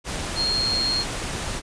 sine tone in noise, 4243 Hz, C8, 23 cents sharp, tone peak -21 dBFS, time 0.35-1.05 s, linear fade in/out 50 ms, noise pink, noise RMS -29 dBFS, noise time 0.04-1.62 s, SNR +5 dB, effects resampled to 22050 Hz

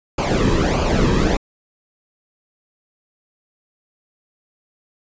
brown noise with flanger, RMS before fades -17 dBFS, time 0.18-1.37 s, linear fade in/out 5 ms, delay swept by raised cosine 0.53 to 1.43 ms, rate 1.6 Hz, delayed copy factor -0.7, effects resampled to 16000 Hz

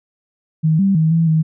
sine tone with pitch steps, 158 / 195.5 / 159 / 164.7 / 158.5 Hz, D#3 / G3 / D#3 / E3 / D#3, +27 / -4 / +38 / -1 / +32 cents, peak -11 dBFS, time 0.63-1.43 s, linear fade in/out 20 ms, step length 160 ms, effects none

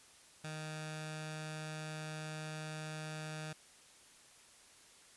15% pulse tone with notch filter, 155.2 Hz, D#3, 4 cents flat, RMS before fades -44 dBFS, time 0.44-3.53 s, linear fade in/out 5 ms, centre 370 Hz, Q 0.65, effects white hiss -61 dBFS RMS until 5.16 s + resampled to 24000 Hz

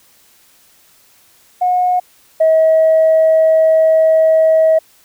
sine tone pair in turn, 725 / 639.5 Hz, F#5 / D#5, -35 / +47 cents, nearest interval major second, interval 218 cents, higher first, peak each -10 / -6 dBFS, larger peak second, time 1.61-2 / 2.4-4.79 s, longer second, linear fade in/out 10 ms, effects tanh soft clip ceiling -4 dBFS + white hiss -50 dBFS RMS until 5.04 s

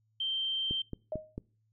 sine tone, 3136 Hz, G7, in tune, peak -30 dBFS, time 0.2-0.82 s, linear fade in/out 5 ms
click train, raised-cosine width 3 ms, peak -24 dBFS, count 4, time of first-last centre 0.71-1.38 s, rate 4.48 Hz
sine tone with exponential decay, 622.3 Hz, D#5, in tune, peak -30 dBFS, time 1.12-1.36 s, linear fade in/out 2 ms, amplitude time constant 51 ms
effects noise-tail reverb RT60 0.4 s tail -24 dB re dry + added 109 Hz sine -70 dBFS peak until 1.72 s

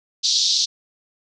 pink band-pass noise, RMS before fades -19 dBFS, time 0.23-0.66 s, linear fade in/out 20 ms, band 3700 to 6000 Hz, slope 48 dB/octave, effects none

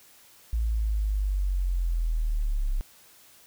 sine linear sweep, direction down, 57 to 33 Hz, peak -23 dBFS, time 0.53-2.81 s, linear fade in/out 0 ms, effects white hiss -55 dBFS RMS until 3.46 s

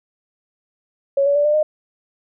sine tone with pitch steps, 554.4 / 568.3 / 582.6 / 597.3 / 612.3 Hz, C#5 / C#5 / D5 / D5 / D#5, 0 / +43 / -14 / +29 / -28 cents, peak -13 dBFS, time 1.17-1.63 s, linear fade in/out 5 ms, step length 92 ms, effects none

